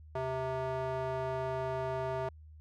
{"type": "tone with band-pass filter", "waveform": "square", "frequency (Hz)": 130.81, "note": "C3", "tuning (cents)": 0, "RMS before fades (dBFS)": -35, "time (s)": [0.15, 2.29], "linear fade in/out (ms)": 5, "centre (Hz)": 710, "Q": 1.7, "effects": ["added 77 Hz sine -50 dBFS peak until 2.6 s"]}